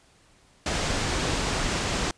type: low-pass noise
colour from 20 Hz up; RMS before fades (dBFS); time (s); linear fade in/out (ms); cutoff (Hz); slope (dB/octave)
pink; -27; 0.66-2.11; 2; 8100; 24
effects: pink hiss -59 dBFS RMS until 2.17 s + resampled to 22050 Hz